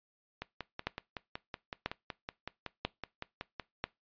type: two click trains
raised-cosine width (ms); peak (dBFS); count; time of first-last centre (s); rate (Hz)
0.3; -22 / -16; 18 / 4; 0.42-3.598 / 0.87-3.84; 5.35 / 1.01
effects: noise-tail reverb RT60 0.2 s tail -21 dB re dry + resampled to 11025 Hz